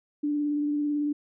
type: tone with vibrato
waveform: sine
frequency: 293.7 Hz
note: D4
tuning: in tune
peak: -24 dBFS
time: 0.23-1.13 s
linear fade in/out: 10 ms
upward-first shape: triangle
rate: 18 Hz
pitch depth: 22 cents each way
effects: none